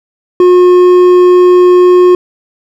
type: tone with hard clipping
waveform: triangle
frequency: 360.2 Hz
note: F#4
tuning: 46 cents flat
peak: -3 dBFS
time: 0.4-2.15 s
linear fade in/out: 2 ms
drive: 9 dB
effects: none